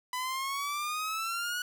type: exponential sweep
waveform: sawtooth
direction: up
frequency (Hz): 995 to 1473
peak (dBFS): -28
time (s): 0.13-1.62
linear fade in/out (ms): 2
effects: 11-bit